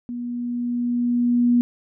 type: tone with level ramp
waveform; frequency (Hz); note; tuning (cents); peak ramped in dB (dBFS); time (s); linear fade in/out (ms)
sine; 241.6; B3; -38; -27 to -13; 0.09-1.61; 0
effects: none